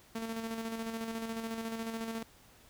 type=tone with tremolo; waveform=sawtooth; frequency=226.1 Hz; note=A3; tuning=47 cents sharp; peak=-31 dBFS; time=0.15-2.23 s; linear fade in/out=5 ms; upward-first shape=square; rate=14 Hz; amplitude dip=40%; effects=pink hiss -60 dBFS RMS until 2.69 s